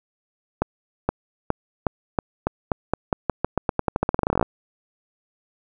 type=accelerating click train; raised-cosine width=1 ms; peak=-5 dBFS; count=29; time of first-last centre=0.62-4.427 s; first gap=470 ms; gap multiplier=0.88; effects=none